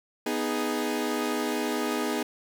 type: chord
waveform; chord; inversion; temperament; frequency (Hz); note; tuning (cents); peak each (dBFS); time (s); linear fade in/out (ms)
sawtooth; G# minor; first; equal; 246.9 / 311.1 / 415.3; B3 / D#4 / G#4; 0 / 0 / 0; -27; 0.26-2.23; 5
effects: none